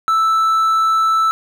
triangle tone, 1318.5 Hz, E6, in tune, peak -10 dBFS, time 0.08-1.31 s, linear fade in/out 0 ms, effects none

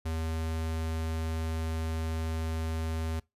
square tone, 80.6 Hz, E2, 38 cents flat, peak -31 dBFS, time 0.05-3.2 s, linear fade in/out 10 ms, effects noise-tail reverb RT60 0.2 s tail -23 dB re dry + resampled to 32000 Hz

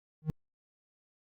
triangle tone with exponential growth, 155.56 Hz, D#3, in tune, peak -21 dBFS, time 0.22-0.3 s, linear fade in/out 0 ms, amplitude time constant 17 ms, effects Opus 48 kbps

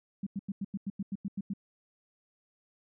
sine tone bursts, 197.5 Hz, G3, 13 cents sharp, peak -31 dBFS, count 11, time 0.23-1.536 s, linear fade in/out 5 ms, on 36 ms, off 91 ms, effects none

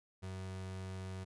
35% pulse tone, 94.1 Hz, F#2, 30 cents sharp, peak -40 dBFS, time 0.22-1.25 s, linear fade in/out 20 ms, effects resampled to 24000 Hz

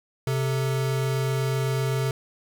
square tone pair together, 130.81 / 440.3 Hz, C3 / A4, 0 / +1 cents, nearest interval octave + major sixth, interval 2101 cents, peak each -24 / -32 dBFS, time 0.27-2.11 s, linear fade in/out 2 ms, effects none

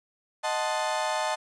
35% pulse chord, D# diminished seventh, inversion none, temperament equal, 622.3 / 740 / 880 / 1046.5 Hz, D#5 / F#5 / A5 / C6, 0 / 0 / 0 / 0 cents, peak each -29 / -32 / -28 / -34 dBFS, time 0.43-1.36 s, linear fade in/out 20 ms, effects resampled to 22050 Hz + 10-bit

